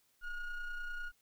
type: ring-modulated tone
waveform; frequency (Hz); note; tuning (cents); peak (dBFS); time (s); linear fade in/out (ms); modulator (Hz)
triangle; 712; F5; +33; -33; 0.21-1.12; 50; 727
effects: white hiss -73 dBFS RMS until 1.21 s